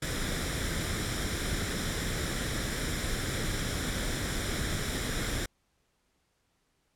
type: noise with comb filter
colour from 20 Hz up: pink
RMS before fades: -32 dBFS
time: 0.02-5.46 s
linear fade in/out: 5 ms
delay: 0.55 ms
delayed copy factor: +0.55
effects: pink hiss -74 dBFS RMS until 6.95 s + low-pass 11000 Hz 12 dB/octave